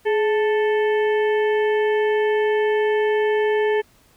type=harmonic tone with a mistuned harmonic; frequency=440 Hz; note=A4; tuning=in tune; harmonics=1 / 2 / 4 / 5 / 6 / 7; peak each=-17 / -27 / -28 / -34 / -41 / -39 dBFS; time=0.05-3.82 s; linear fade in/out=20 ms; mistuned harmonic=1; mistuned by=-68 cents; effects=pink hiss -56 dBFS RMS until 4.16 s